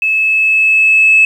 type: tone with level ramp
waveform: sine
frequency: 2600 Hz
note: E7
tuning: 24 cents flat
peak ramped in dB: -10 to -3 dBFS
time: 0.02-1.25 s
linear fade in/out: 2 ms
effects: tanh soft clip ceiling 0 dBFS + 7-bit